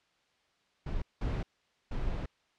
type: noise bursts at uneven times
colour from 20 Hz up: brown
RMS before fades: -33 dBFS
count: 3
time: 0.86-1.02 / 1.21-1.43 / 1.91-2.26 s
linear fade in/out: 5 ms
effects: white hiss -71 dBFS RMS until 2.58 s + low-pass 4000 Hz 12 dB/octave